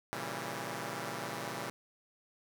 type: chord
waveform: 5% pulse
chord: A# diminished seventh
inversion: none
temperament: equal with one note detuned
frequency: 116.54 / 137.32 / 164.81 / 196 Hz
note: A#2 / C#3 / E3 / G3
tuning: 0 / -16 / 0 / 0 cents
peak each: -32 dBFS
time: 0.13-1.7 s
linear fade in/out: 0 ms
effects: none